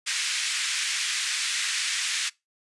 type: band-pass noise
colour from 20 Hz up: pink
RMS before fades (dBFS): -28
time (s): 0.06-2.3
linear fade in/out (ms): 20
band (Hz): 1800 to 8900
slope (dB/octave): 24
effects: noise-tail reverb RT60 0.2 s tail -22 dB re dry + resampled to 24000 Hz